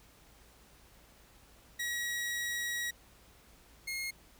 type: tone pair in turn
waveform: sawtooth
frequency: 1911 / 2150 Hz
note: A#6 / C7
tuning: +43 / +47 cents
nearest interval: major second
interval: 204 cents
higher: second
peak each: -30 / -32 dBFS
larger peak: first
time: 1.79-2.91 / 3.87-4.11 s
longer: first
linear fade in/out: 10 ms
effects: added 56 Hz sine -64 dBFS peak until 4.39 s + pink hiss -61 dBFS RMS until 4.39 s